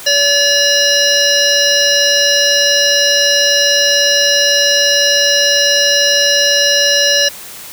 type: harmonic tone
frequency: 573 Hz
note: D5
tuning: 43 cents flat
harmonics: 1 / 3 / 5 / 7 / 9 / 10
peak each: -16 / -16 / -16 / -16 / -16 / -16 dBFS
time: 0.06-7.29 s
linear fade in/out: 10 ms
effects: white hiss -31 dBFS RMS until 7.72 s